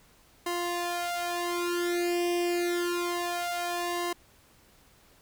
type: tone with flanger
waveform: sawtooth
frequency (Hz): 349.2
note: F4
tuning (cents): 0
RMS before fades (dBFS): -30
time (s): 0.46-4.13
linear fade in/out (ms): 5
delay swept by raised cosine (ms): 1 to 2.5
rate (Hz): 0.27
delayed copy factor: +1
effects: pink hiss -60 dBFS RMS until 5.21 s